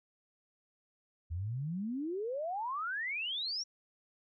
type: exponential sweep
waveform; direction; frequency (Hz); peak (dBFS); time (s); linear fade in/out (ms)
sine; up; 78.3 to 5770; -34; 1.3-3.64; 20
effects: none